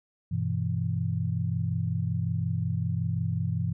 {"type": "chord", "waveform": "sine", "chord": "E minor", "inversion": "first", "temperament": "equal", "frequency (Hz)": [98, 123.47, 164.81], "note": ["G2", "B2", "E3"], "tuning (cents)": [0, 0, 0], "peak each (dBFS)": -30, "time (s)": [0.31, 3.73], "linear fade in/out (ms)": 10, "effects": []}